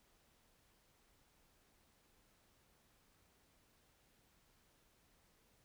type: silence
effects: pink hiss -73 dBFS RMS until 5.64 s